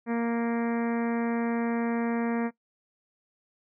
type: harmonic tone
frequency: 233.1 Hz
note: A#3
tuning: in tune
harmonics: 1 / 2 / 3 / 4 / 5 / 6 / 7 / 8 / 9 / 10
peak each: -26 / -32 / -38 / -39 / -43 / -46 / -44 / -44 / -47 / -49 dBFS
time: 0.06-2.51 s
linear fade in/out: 50 ms
effects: noise-tail reverb RT60 0.1 s tail -19 dB re dry